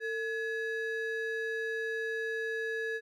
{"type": "ring-modulated tone", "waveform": "triangle", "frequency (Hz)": 1072, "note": "C6", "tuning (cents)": 42, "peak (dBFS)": -27, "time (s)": [0, 3.01], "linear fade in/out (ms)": 50, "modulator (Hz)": 622, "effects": []}